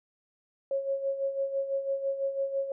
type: tone with tremolo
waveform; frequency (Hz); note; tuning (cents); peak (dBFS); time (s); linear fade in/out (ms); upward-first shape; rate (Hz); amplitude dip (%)
sine; 547; C#5; -23; -25; 0.71-2.72; 2; sine; 6; 65
effects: none